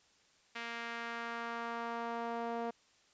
sawtooth tone with band-pass filter sweep, 233.1 Hz, A#3, in tune, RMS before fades -40 dBFS, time 0.55-2.71 s, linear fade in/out 10 ms, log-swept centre 2200 to 650 Hz, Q 1.4, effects white hiss -68 dBFS RMS until 3.13 s + resampled to 16000 Hz

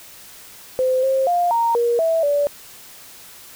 sine tone with pitch steps, 515 / 532 / 703 / 928 / 473.7 / 655 / 577 Hz, C5 / C5 / F5 / A#5 / A#4 / E5 / D5, -28 / +29 / +11 / -8 / +28 / -11 / -31 cents, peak -15 dBFS, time 0.79-2.47 s, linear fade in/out 0 ms, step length 240 ms, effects white hiss -42 dBFS RMS until 3.55 s

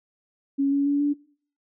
sine tone with pitch steps, 277.2 / 281.2 / 285.3 / 289.5 Hz, C#4 / C#4 / C#4 / D4, 0 / +25 / +50 / -25 cents, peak -19 dBFS, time 0.58-1.14 s, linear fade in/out 20 ms, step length 140 ms, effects noise-tail reverb RT60 0.5 s tail -22 dB re dry

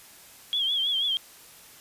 sine tone with vibrato, 3278 Hz, G#7, 23 cents flat, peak -23 dBFS, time 0.53-1.17 s, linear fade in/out 0 ms, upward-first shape triangle, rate 6.2 Hz, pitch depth 100 cents each way, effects white hiss -50 dBFS RMS until 1.8 s + resampled to 32000 Hz

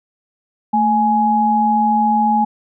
sine tone pair together, 221.5 / 837 Hz, A3 / G#5, +12 / +13 cents, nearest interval octave + major seventh, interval 2301 cents, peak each -17 / -13 dBFS, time 0.73-2.45 s, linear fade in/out 10 ms, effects none

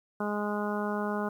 harmonic tone, 207.7 Hz, G#3, in tune, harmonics 1 / 2 / 3 / 4 / 5 / 6 / 7, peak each -32 / -35 / -37 / -38 / -39 / -40 / -40 dBFS, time 0.2-1.29 s, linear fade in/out 5 ms, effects 10-bit

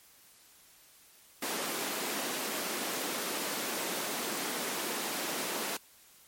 pink high-pass noise, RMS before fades -35 dBFS, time 1.42-5.77 s, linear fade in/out 5 ms, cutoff 230 Hz, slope 24 dB/octave, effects white hiss -59 dBFS RMS until 6.27 s + MP3 64 kbps

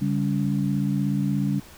sine tone cluster, 142.1 / 198.8 / 282.1 Hz, C#3 / G3 / C#4, +43 / +25 / +30 cents, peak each -25 / -24 / -28 dBFS, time 0.01-1.6 s, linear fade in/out 10 ms, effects pink hiss -47 dBFS RMS until 1.77 s

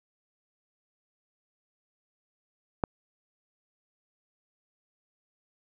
click, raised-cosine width 1 ms, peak -11 dBFS, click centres 2.838 s, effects none

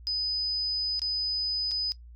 sine tone with dropouts, 5000 Hz, D#8, 8 cents sharp, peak -26 dBFS, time 0.07-1.92 s, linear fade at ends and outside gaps 0 ms, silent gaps 0.994-1.018 / 1.711-1.716 s, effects noise-tail reverb RT60 0.1 s tail -17 dB re dry + added 59 Hz sine -45 dBFS peak until 2.15 s

